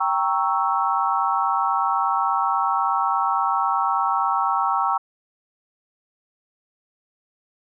sine chord, G diminished seventh, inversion none, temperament equal, 784 / 932.3 / 1108.7 / 1318.5 Hz, G5 / Bb5 / Db6 / Fb6, 0 / 0 / 0 / 0 cents, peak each -24 dBFS, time 0-4.98 s, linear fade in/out 10 ms, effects none

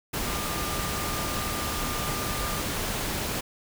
sine tone in noise, 1200 Hz, D6, 37 cents sharp, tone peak -36 dBFS, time 0.26-2.61 s, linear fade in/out 10 ms, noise pink, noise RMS -30 dBFS, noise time 0.13-3.41 s, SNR -9 dB, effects none

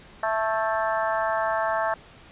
harmonic tone with a mistuned harmonic, 220 Hz, A3, in tune, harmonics 3 / 4 / 5 / 6 / 7 / 8, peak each -26 / -28 / -30 / -32 / -33 / -34 dBFS, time 0.23-1.94 s, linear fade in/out 2 ms, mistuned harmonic 7, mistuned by +45 cents, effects pink hiss -49 dBFS RMS until 2.31 s + resampled to 8000 Hz

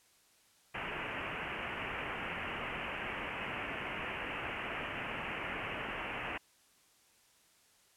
white low-pass noise, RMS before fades -40 dBFS, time 0.74-6.38 s, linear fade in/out 10 ms, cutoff 2900 Hz, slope 96 dB/octave, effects white hiss -67 dBFS RMS until 7.96 s + low-pass 11000 Hz 12 dB/octave

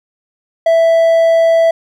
triangle tone, 660 Hz, E5, 2 cents sharp, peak -5 dBFS, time 0.66-1.71 s, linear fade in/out 5 ms, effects none

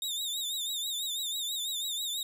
sawtooth tone with vibrato, 3680 Hz, A#7, 23 cents flat, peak -29 dBFS, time 0.02-2.23 s, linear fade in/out 2 ms, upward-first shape triangle, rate 6.1 Hz, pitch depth 110 cents each way, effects none

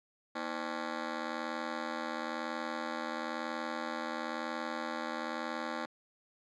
10% pulse ring-modulated tone, 278.6 Hz, C#4, 9 cents sharp, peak -24 dBFS, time 0.35-5.86 s, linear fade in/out 10 ms, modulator 40.5 Hz, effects low-pass 4000 Hz 12 dB/octave

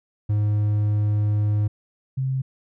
triangle / sine tone pair in turn, 104.7 / 132.25 Hz, G#2 / C3, +15 / +19 cents, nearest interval major third, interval 404 cents, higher second, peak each -16 / -21 dBFS, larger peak first, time 0.29-1.68 / 2.17-2.42 s, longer first, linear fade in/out 10 ms, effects none

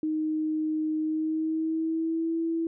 sine tone with pitch glide, 311.1 to 329.4 Hz, D#4 to E4, 0 to -1 cents, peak -25 dBFS, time 0.03-2.67 s, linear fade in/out 2 ms, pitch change +99 cents, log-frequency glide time 0.99-2.37 s, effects none

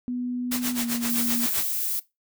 sine tone with pitch glide, 246.9 to 236.6 Hz, B3 to A#3, 0 to +26 cents, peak -26 dBFS, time 0.08-1.46 s, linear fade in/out 0 ms, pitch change -74 cents, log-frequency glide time 0.73-0.84 s
white noise with tremolo, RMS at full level -27 dBFS, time 0.51-1.64 s, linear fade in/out 10 ms, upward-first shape sine, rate 7.7 Hz, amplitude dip 85%
violet noise, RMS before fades -27 dBFS, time 1.09-2 s, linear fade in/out 10 ms
effects noise-tail reverb RT60 0.2 s tail -19 dB re dry

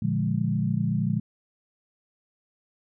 sine chord, Bb dominant seventh, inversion none, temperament equal, 116.54 / 146.83 / 174.61 / 207.7 Hz, Bb2 / D3 / F3 / Ab3, 0 / 0 / 0 / 0 cents, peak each -28 dBFS, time 0.02-1.2 s, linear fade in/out 5 ms, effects none

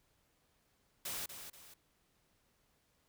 white noise with echo, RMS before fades -41 dBFS, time 1.05-1.26 s, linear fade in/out 5 ms, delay 240 ms, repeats 2, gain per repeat -8 dB, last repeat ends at 1.74 s, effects pink hiss -75 dBFS RMS until 3.08 s

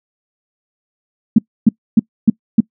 sine tone bursts, 221 Hz, A3, 8 cents sharp, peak -3 dBFS, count 5, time 1.36-2.605 s, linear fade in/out 5 ms, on 25 ms, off 280 ms, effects noise-tail reverb RT60 0.1 s tail -25 dB re dry

